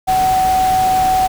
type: tone in noise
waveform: sine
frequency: 751 Hz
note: F#5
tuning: 26 cents sharp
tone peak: -11 dBFS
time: 0.07-1.28 s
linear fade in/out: 20 ms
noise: pink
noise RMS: -25 dBFS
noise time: 0.07-1.28 s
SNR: +11 dB
effects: none